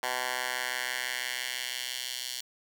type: tone with high-pass filter sweep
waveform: 10% pulse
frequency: 126 Hz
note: B2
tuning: 35 cents sharp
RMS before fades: -34 dBFS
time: 0.03-2.41 s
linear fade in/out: 2 ms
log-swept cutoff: 1000 to 3900 Hz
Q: 1.4
effects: none